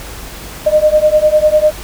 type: beating tone pair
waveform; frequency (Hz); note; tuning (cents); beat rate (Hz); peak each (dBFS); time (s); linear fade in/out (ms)
sine; 606 / 616; D#5 / D#5; -46 / -17; 10; -10; 0.66-1.72; 10
effects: added 50 Hz sine -32 dBFS peak until 1.83 s + pink hiss -30 dBFS RMS until 1.83 s